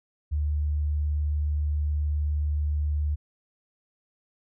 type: tone with vibrato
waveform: sine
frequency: 74.4 Hz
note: D2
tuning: 23 cents sharp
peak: -23 dBFS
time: 0.31-3.16 s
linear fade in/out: 20 ms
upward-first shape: square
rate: 19 Hz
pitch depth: 8 cents each way
effects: none